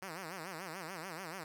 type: tone with vibrato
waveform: 5% pulse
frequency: 174.61 Hz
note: F3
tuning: in tune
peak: -31 dBFS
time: 0.02-1.44 s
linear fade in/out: 5 ms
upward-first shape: sine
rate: 6.9 Hz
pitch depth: 200 cents each way
effects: none